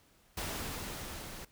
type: noise with level ramp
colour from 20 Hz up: pink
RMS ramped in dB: -37 to -46 dBFS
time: 0.37-1.45 s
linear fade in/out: 5 ms
effects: pink hiss -66 dBFS RMS until 1.51 s